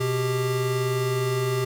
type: tone pair together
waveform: square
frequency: 125.5 / 396.1 Hz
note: B2 / G4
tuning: +28 / +18 cents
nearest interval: octave + minor sixth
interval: 1990 cents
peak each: -26 dBFS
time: 0-1.65 s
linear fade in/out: 10 ms
effects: none